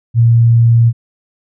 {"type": "tone", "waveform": "sine", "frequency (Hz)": 116.54, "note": "A#2", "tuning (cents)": 0, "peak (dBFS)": -5, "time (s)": [0.14, 0.93], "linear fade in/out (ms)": 50, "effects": []}